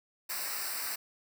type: noise with comb filter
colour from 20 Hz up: white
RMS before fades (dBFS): -36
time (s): 0.29-0.96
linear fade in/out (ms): 10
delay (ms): 0.3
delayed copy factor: -0.85
effects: none